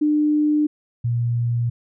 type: tone pair in turn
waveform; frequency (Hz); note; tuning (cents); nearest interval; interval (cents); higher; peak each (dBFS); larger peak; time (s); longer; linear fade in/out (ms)
sine; 300 / 118.77; D4 / A#2; +37 / +33; octave + major third; 1604; first; -15 / -18; first; 0.01-0.67 / 1.04-1.7; neither; 10
effects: none